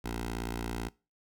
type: tone with notch filter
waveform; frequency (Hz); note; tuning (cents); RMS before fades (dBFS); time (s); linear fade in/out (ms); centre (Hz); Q
10% pulse; 58; A#1; -8; -36; 0.04-0.89; 10; 140; 1.4
effects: noise-tail reverb RT60 0.3 s tail -22 dB re dry